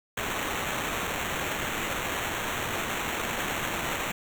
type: noise with sample-and-hold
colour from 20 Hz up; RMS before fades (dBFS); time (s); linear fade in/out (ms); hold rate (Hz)
violet; -31; 0.17-4.12; 5; 4900
effects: none